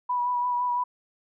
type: tone with vibrato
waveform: sine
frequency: 980 Hz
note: B5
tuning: 14 cents flat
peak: -23 dBFS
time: 0.09-0.84 s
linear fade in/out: 10 ms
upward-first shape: sine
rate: 5.9 Hz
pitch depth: 22 cents each way
effects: none